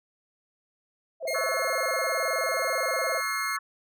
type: tone with vibrato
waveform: sine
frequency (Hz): 587.3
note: D5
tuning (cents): 0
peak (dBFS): -28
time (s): 1.2-3.22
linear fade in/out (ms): 50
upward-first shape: square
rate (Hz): 19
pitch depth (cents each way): 190
type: tone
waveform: sawtooth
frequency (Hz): 2135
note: C7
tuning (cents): +34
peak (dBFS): -27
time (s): 1.27-3.57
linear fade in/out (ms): 10
type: chord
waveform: sine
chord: F# minor seventh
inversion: second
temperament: equal with one note detuned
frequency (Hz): 1108.7 / 1318.5 / 1480 / 1719.8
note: C#6 / E6 / F#6 / A6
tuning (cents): 0 / 0 / 0 / -40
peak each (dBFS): -33 / -33 / -38 / -36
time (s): 1.34-3.59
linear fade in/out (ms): 10
effects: none